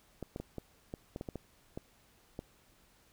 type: clicks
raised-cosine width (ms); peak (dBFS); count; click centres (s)
2; -26; 11; 0.227 / 0.361 / 0.4 / 0.583 / 0.939 / 1.161 / 1.211 / 1.288 / 1.357 / 1.775 / 2.391
effects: pink hiss -66 dBFS RMS until 3.12 s